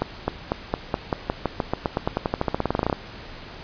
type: accelerating click train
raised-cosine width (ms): 1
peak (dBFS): -7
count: 28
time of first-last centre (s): 0.02-2.928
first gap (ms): 260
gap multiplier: 0.92
effects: pink hiss -40 dBFS RMS until 3.63 s + resampled to 11025 Hz